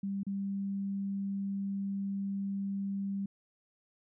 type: tone with dropouts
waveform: sine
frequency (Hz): 197.3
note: G3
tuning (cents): +11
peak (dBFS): -32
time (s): 0.03-3.26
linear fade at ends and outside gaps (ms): 5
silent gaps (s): 0.233-0.266
effects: none